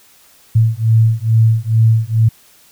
sine beating tone pair, 111.1 / 113.4 Hz, A2 / A#2, +17 / -47 cents, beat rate 2.3 Hz, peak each -12 / -12 dBFS, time 0.55-2.29 s, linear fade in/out 10 ms, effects white hiss -48 dBFS RMS until 2.71 s

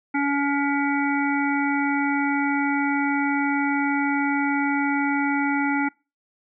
harmonic tone, 282.9 Hz, C#4, 35 cents sharp, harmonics 1 / 3 / 5 / 7 / 8, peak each -22 / -27 / -29 / -30 / -31 dBFS, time 0.14-5.89 s, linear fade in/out 10 ms, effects noise-tail reverb RT60 0.3 s tail -26 dB re dry

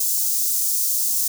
white high-pass noise, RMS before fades -21 dBFS, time 0-1.28 s, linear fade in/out 5 ms, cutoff 5600 Hz, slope 24 dB/octave, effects none

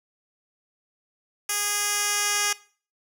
10% pulse tone with band-pass filter sweep, 411.6 Hz, G#4, 16 cents flat, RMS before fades -25 dBFS, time 1.49-2.53 s, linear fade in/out 5 ms, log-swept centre 10000 to 6300 Hz, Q 0.78, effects noise-tail reverb RT60 0.4 s tail -19 dB re dry

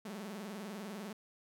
sawtooth tone with vibrato, 202.9 Hz, G#3, 40 cents flat, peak -38 dBFS, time 0.05-1.13 s, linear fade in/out 5 ms, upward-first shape sine, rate 20 Hz, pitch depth 180 cents each way, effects none

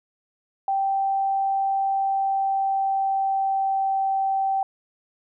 sine tone with pitch glide, 781 to 776.1 Hz, G5 to G5, -7 to -18 cents, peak -20 dBFS, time 0.68-4.63 s, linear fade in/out 2 ms, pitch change -11 cents, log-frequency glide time 1.87-4.02 s, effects none

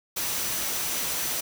sine tone in noise, 5920 Hz, F#8, in tune, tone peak -38 dBFS, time 0.16-1.41 s, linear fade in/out 10 ms, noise white, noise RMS -29 dBFS, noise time 0.16-1.41 s, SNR -12 dB, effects none

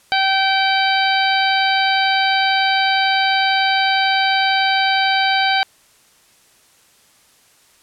harmonic tone, 773 Hz, G5, 24 cents flat, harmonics 1 / 2 / 3 / 4 / 5 / 6, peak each -17 / -20 / -22 / -23 / -24 / -25 dBFS, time 0.12-5.63 s, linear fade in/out 0 ms, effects white hiss -53 dBFS RMS until 7.82 s + low-pass 11000 Hz 12 dB/octave

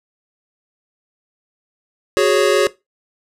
square chord, F# suspended second, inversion none, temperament equal, 370 / 415.3 / 554.4 Hz, F#4 / G#4 / C#5, 0 / 0 / 0 cents, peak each -17 dBFS, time 2.17-2.67 s, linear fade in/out 0 ms, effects noise-tail reverb RT60 0.2 s tail -18 dB re dry + low-pass 10000 Hz 12 dB/octave

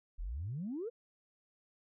sine exponential sweep, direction up, 35.96 to 502 Hz, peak -36 dBFS, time 0.18-0.9 s, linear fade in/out 20 ms, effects tanh soft clip ceiling -32 dBFS

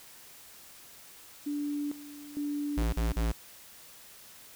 sine tone with tremolo, 291 Hz, D4, 16 cents flat, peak -30 dBFS, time 1.46-3.27 s, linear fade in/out 10 ms, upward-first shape square, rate 1.1 Hz, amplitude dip 80%
square tone bursts, 56.2 Hz, A1, 37 cents sharp, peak -27 dBFS, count 3, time 2.77-3.322 s, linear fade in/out 10 ms, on 160 ms, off 36 ms
effects white hiss -52 dBFS RMS until 4.55 s

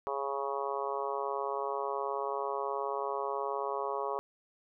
harmonic tone, 138.59 Hz, C#3, in tune, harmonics 3 / 4 / 5 / 6 / 7 / 8 / 9, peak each -37 / -39 / -41 / -41 / -39 / -38 / -48 dBFS, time 0.07-4.19 s, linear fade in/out 0 ms, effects none

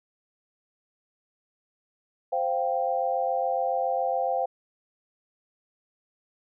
sine chord, C suspended fourth, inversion none, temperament just, 523.3 / 697.7 / 784.9 Hz, C5 / F5 / G5, 0 / -2 / +2 cents, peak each -28 dBFS, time 2.32-4.46 s, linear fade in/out 10 ms, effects none

